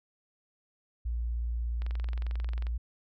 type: tone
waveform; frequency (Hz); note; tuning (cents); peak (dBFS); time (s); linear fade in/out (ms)
sine; 58.4; A#1; +4; -29; 1.05-2.78; 10
type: click train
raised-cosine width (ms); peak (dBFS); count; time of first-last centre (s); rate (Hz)
0.3; -29; 20; 1.82-2.668; 22.4
effects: none